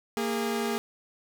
sawtooth tone pair together, 230.8 / 409.3 Hz, A#3 / G#4, -17 / -25 cents, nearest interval minor seventh, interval 992 cents, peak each -26 dBFS, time 0.17-0.78 s, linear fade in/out 0 ms, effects none

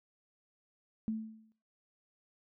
sine tone with exponential decay, 220 Hz, A3, in tune, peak -29 dBFS, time 1.08-1.52 s, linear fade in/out 0 ms, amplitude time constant 95 ms, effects noise-tail reverb RT60 0.3 s tail -17 dB re dry

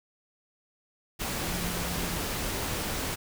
sine tone in noise, 174.61 Hz, F3, in tune, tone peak -36 dBFS, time 1.45-2.17 s, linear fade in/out 20 ms, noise pink, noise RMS -32 dBFS, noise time 1.19-3.16 s, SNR -7 dB, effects none

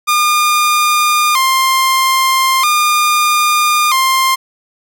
sawtooth tone with vibrato, 1130 Hz, C#6, 33 cents sharp, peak -6 dBFS, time 0.07-4.36 s, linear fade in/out 20 ms, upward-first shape square, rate 0.39 Hz, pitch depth 120 cents each way, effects none

